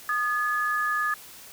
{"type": "tone pair together", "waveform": "sine", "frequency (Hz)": [1228.3, 1705], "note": ["D#6", "G#6"], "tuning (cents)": [-23, 45], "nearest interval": "tritone", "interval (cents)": 568, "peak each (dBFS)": -26, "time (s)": [0.09, 1.14], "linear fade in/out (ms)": 2, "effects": ["white hiss -46 dBFS RMS until 1.52 s"]}